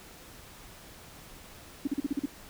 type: tone bursts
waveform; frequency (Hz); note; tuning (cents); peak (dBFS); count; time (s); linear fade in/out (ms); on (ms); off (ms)
sine; 281.5; C#4; +27; -25; 7; 1.85-2.258; 5; 24; 40
effects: pink hiss -50 dBFS RMS until 2.49 s